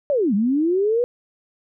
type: linear two-way sweep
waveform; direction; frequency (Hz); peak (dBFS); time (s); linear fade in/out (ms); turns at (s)
sine; down then up; 602 to 191.1 to 495.5; -16; 0.1-1.04; 0; 0.34
effects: none